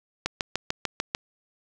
click train, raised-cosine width 0.2 ms, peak -8 dBFS, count 7, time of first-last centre 0.26-1.149 s, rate 6.75 Hz, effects none

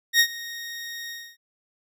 20% pulse tone with ADSR envelope, 1864.7 Hz, A#6, in tune, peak -8 dBFS, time 0.13-1.37 s, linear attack 65 ms, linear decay 74 ms, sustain -20 dB, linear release 270 ms, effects none

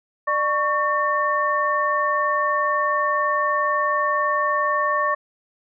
sine tone cluster, 597 / 1114 / 1806 Hz, D5 / C#6 / A6, +28 / +8 / +45 cents, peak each -25 / -20 / -25 dBFS, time 0.27-5.15 s, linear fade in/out 10 ms, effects none

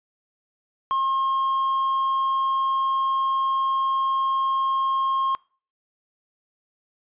triangle tone, 1072 Hz, C6, 42 cents sharp, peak -18 dBFS, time 0.91-5.35 s, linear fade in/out 0 ms, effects noise-tail reverb RT60 0.4 s tail -24 dB re dry + resampled to 8000 Hz

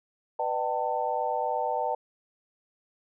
sine tone cluster, 497.4 / 606 / 769 / 892 Hz, B4 / D#5 / G5 / A5, +12 / -46 / -33 / +23 cents, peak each -33 / -32 / -31 / -30 dBFS, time 0.39-1.95 s, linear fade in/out 5 ms, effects none

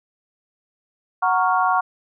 sine chord, Gb major seventh, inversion none, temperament equal, 740 / 932.3 / 1108.7 / 1396.9 Hz, Gb5 / Bb5 / Db6 / F6, 0 / 0 / 0 / 0 cents, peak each -20 / -23 / -20 / -24 dBFS, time 1.22-1.81 s, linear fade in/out 10 ms, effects none

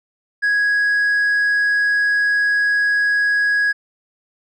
triangle tone with hard clipping, 1661.2 Hz, G#6, in tune, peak -13 dBFS, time 0.42-3.73 s, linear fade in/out 20 ms, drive 1 dB, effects none

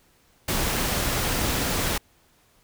pink noise, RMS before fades -25 dBFS, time 0.48-1.98 s, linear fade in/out 5 ms, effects pink hiss -61 dBFS RMS until 2.63 s

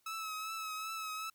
sawtooth tone with vibrato, 1294 Hz, E6, 32 cents flat, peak -35 dBFS, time 0.06-1.3 s, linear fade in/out 5 ms, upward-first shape triangle, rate 2.6 Hz, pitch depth 41 cents each way, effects white hiss -75 dBFS RMS until 1.34 s

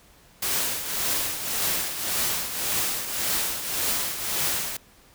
white noise with tremolo, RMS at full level -24 dBFS, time 0.42-4.77 s, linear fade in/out 5 ms, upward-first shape triangle, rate 1.8 Hz, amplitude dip 65%, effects pink hiss -55 dBFS RMS until 5.14 s

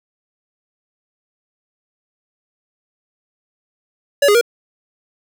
square tone with pitch steps, 568 / 412.3 / 473.5 Hz, C#5 / G#4 / A#4, +42 / -13 / +27 cents, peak -10 dBFS, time 4.22-4.412 s, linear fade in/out 5 ms, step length 64 ms, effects none

